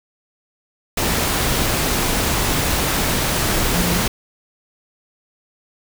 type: tone in noise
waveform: sine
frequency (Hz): 174.61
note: F3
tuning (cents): 0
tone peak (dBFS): -21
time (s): 3.74-4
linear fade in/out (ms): 5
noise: pink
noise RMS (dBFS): -19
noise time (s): 0.97-4.08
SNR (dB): -5
effects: none